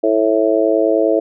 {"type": "harmonic tone", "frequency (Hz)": 109.6, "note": "A2", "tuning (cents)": -6, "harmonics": [3, 4, 5, 6], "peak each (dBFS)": [-17, -17, -17, -17], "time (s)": [0.03, 1.2], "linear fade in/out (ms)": 10, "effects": []}